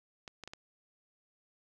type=clicks; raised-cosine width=0.2 ms; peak=-27 dBFS; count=4; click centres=0.278 / 0.437 / 0.476 / 0.535 s; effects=none